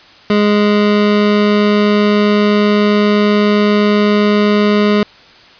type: tone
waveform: 25% pulse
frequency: 207.7 Hz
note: G#3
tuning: in tune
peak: -5 dBFS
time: 0.3-5.03 s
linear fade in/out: 2 ms
effects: white hiss -41 dBFS RMS until 5.59 s + resampled to 11025 Hz